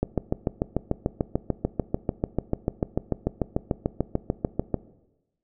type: click train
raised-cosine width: 2 ms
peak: -9 dBFS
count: 33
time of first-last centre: 0.03-4.743 s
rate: 6.79 Hz
effects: noise-tail reverb RT60 1.0 s tail -18 dB re dry